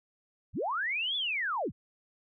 sine linear two-way sweep, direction up then down, 34.08 to 3500 to 34.08 Hz, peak -29 dBFS, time 0.53-1.72 s, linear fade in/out 50 ms, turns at 1.16 s, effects none

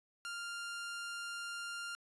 sawtooth tone, 1396.9 Hz, F6, in tune, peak -37 dBFS, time 0.25-1.95 s, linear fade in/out 0 ms, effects resampled to 24000 Hz

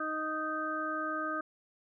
harmonic tone, 311.1 Hz, D#4, in tune, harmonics 1 / 2 / 4 / 5, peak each -39 / -40 / -35 / -38 dBFS, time 0-1.41 s, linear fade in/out 5 ms, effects none

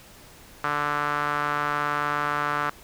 sawtooth tone with band-pass filter, 146.83 Hz, D3, in tune, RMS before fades -26 dBFS, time 0.64-2.7 s, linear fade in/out 0 ms, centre 1300 Hz, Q 3.2, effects pink hiss -49 dBFS RMS until 2.83 s

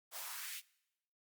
white noise with high-pass filter sweep, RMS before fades -45 dBFS, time 0.11-0.62 s, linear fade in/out 50 ms, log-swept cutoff 560 to 2700 Hz, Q 1.8, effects noise-tail reverb RT60 0.9 s tail -23 dB re dry + Opus 48 kbps

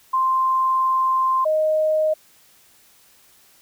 sine tone pair in turn, 1046.5 / 622.3 Hz, C6 / D#5, 0 / 0 cents, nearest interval major sixth, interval 900 cents, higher first, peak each -16 dBFS, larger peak neither, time 0.13-1.45 / 1.45-2.14 s, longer first, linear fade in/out 10 ms, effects white hiss -54 dBFS RMS until 3.61 s

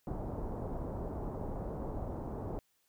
pink low-pass noise, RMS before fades -39 dBFS, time 0.07-2.59 s, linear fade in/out 0 ms, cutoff 860 Hz, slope 24 dB/octave, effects white hiss -75 dBFS RMS until 2.88 s

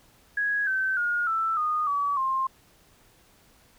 sine tone with pitch steps, 1661.2 / 1541 / 1429.5 / 1326.1 / 1230.2 / 1141.2 / 1058.7 Hz, G#6 / G6 / F6 / E6 / D#6 / C#6 / C6, 0 / -30 / +40 / +10 / -20 / +50 / +20 cents, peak -23 dBFS, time 0.37-2.47 s, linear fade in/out 5 ms, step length 300 ms, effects pink hiss -59 dBFS RMS until 3.78 s

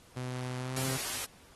sawtooth tone with pitch glide, 126.3 to 131.74 Hz, B2 to C3, +39 to +12 cents, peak -31 dBFS, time 0.16-0.97 s, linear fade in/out 10 ms, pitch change +73 cents, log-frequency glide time 0.58-0.83 s
white noise, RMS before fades -36 dBFS, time 0.76-1.25 s, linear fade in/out 5 ms
effects pink hiss -59 dBFS RMS until 1.55 s + AAC 32 kbps

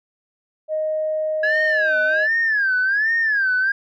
sine tone, 622.3 Hz, D#5, in tune, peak -19 dBFS, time 0.68-2.28 s, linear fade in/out 50 ms
sine tone with vibrato, 1661.2 Hz, G#6, in tune, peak -15 dBFS, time 1.43-3.72 s, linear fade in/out 5 ms, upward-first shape sine, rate 1.3 Hz, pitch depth 180 cents each way
effects tanh soft clip ceiling -12 dBFS

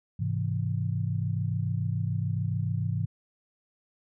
sine chord, Ab augmented, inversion none, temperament equal, 103.83 / 130.81 / 164.81 Hz, Ab2 / C3 / E3, 0 / 0 / 0 cents, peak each -29 / -31 / -32 dBFS, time 0.19-3.06 s, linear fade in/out 10 ms, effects none

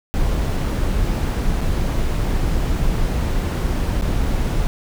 brown noise with dropouts, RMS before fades -19 dBFS, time 0.14-4.67 s, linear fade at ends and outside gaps 0 ms, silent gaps 1.609-1.615 / 4.012-4.022 s, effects none

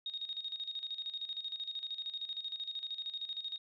sine tone with tremolo, 3729 Hz, A#7, in tune, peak -36 dBFS, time 0.06-3.58 s, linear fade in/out 2 ms, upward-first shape square, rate 13 Hz, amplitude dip 70%, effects resampled to 11025 Hz

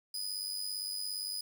sawtooth tone with amplitude modulation, 4978 Hz, D#8, in tune, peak -30 dBFS, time 0.14-1.41 s, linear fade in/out 5 ms, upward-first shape sine, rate 97.5 Hz, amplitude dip 65%, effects 10-bit

